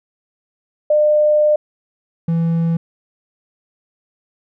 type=tone pair in turn; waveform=sine / triangle; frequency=602 / 166.17 Hz; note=D5 / E3; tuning=+43 / +14 cents; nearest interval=octave + minor seventh; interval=2229 cents; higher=first; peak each=-10 / -12 dBFS; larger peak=first; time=0.9-1.56 / 2.28-2.77 s; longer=first; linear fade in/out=5 ms; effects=none